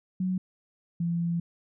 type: tone pair in turn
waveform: sine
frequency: 185 / 170.12 Hz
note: F#3 / F3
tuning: 0 / -45 cents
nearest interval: minor second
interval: 145 cents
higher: first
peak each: -25 dBFS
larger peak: neither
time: 0.2-0.38 / 1-1.4 s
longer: second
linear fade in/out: 5 ms
effects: none